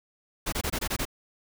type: noise bursts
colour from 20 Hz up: pink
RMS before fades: -29 dBFS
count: 7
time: 0.46-1.053 s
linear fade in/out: 10 ms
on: 65 ms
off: 23 ms
effects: none